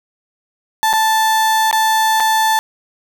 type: tone with dropouts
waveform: 35% pulse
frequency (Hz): 880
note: A5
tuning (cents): 0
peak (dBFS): -10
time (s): 0.83-2.59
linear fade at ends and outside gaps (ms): 0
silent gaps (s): 0.93-0.935 / 1.712-1.728 / 2.2-2.204
effects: none